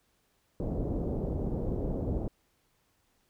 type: low-pass noise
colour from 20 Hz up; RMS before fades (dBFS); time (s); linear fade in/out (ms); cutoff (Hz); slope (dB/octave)
pink; -32; 0.6-2.28; 2; 570; 24
effects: pink hiss -72 dBFS RMS until 3.29 s